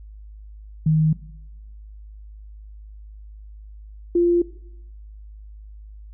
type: tone pair in turn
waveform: sine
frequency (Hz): 156.7 / 346.5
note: D#3 / F4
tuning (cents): +13 / -14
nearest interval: octave + major second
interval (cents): 1373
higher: second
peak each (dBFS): -14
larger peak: neither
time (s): 0.86-1.13 / 4.15-4.42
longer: neither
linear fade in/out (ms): 5
effects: noise-tail reverb RT60 0.8 s tail -18 dB re dry + added 52 Hz sine -38 dBFS peak until 6.13 s